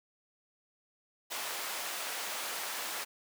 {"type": "high-pass noise", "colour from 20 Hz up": "pink", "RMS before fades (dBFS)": -38, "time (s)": [1.3, 3.05], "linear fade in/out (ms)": 20, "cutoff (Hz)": 730, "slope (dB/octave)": 12, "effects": []}